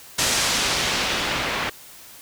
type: noise with low-pass filter sweep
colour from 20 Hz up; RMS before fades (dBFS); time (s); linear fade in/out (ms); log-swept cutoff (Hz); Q
white; -23; 0.18-1.7; 10; 8100 to 2300; 0.82
effects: white hiss -44 dBFS RMS until 2.21 s